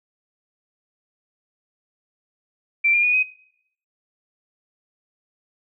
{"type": "tone with pitch steps", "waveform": "sine", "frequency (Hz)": [2349, 2404, 2460, 2518], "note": ["D7", "D7", "D#7", "D#7"], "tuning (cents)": [0, 40, -20, 20], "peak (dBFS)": -15, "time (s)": [2.84, 3.232], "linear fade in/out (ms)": 10, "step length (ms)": 98, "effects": ["noise-tail reverb RT60 0.7 s tail -21 dB re dry"]}